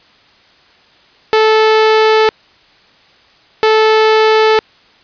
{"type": "tone pair in turn", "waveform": "sawtooth", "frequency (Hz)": [436.9, 436.9], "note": ["A4", "A4"], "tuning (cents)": [-12, -12], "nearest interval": "unison", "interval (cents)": 0, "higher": "neither", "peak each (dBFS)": -3, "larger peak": "neither", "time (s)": [[1.33, 2.29], [3.63, 4.59]], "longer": "neither", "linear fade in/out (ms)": 0, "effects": ["white hiss -47 dBFS RMS until 5.03 s", "resampled to 11025 Hz"]}